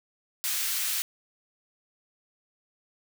white high-pass noise, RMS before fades -29 dBFS, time 0.44-1.02 s, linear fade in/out 0 ms, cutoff 1700 Hz, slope 12 dB/octave, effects none

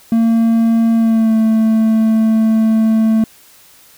triangle tone with pitch glide, 227.8 to 221.4 Hz, A#3 to A3, -40 to +11 cents, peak -7 dBFS, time 0.12-3.24 s, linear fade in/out 2 ms, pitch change -49 cents, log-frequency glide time 0.95-1.35 s, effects white hiss -45 dBFS RMS until 3.97 s

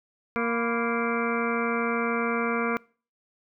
harmonic tone with a mistuned harmonic, 233.1 Hz, A#3, in tune, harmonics 1 / 2 / 3 / 4 / 5 / 6 / 7 / 9 / 10, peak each -29 / -29 / -36 / -37 / -32 / -33 / -39 / -37 / -36 dBFS, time 0.36-2.77 s, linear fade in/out 0 ms, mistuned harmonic 4, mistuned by +110 cents, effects noise-tail reverb RT60 0.4 s tail -24 dB re dry

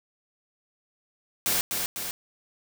white noise with echo, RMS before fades -25 dBFS, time 1.46-1.61 s, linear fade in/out 0 ms, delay 250 ms, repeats 2, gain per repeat -4 dB, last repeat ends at 2.11 s, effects none

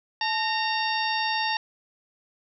harmonic tone with a mistuned harmonic, 920 Hz, A#5, 23 cents flat, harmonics 1 / 2 / 3 / 4 / 5 / 6, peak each -27 / -30 / -32 / -33 / -34 / -35 dBFS, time 0.21-1.57 s, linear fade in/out 2 ms, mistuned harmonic 1, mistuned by -91 cents, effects none

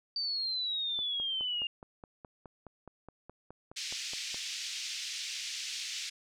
sine exponential sweep, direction down, 4637 to 2798 Hz, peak -31 dBFS, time 0.16-1.67 s, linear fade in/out 2 ms
click train, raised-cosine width 1 ms, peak -33 dBFS, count 17, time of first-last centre 0.99-4.344 s, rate 4.77 Hz
white band-pass noise, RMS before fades -39 dBFS, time 3.76-6.1 s, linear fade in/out 10 ms, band 2300 to 6100 Hz, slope 24 dB/octave
effects none

